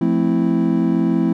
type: chord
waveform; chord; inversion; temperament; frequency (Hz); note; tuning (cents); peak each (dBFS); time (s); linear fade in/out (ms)
triangle; F major seventh; none; equal with one note detuned; 174.11 / 220 / 261.6 / 329.6; F3 / A3 / C4 / E4; -5 / 0 / 0 / 0; -18; 0.01-1.33; 5
effects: none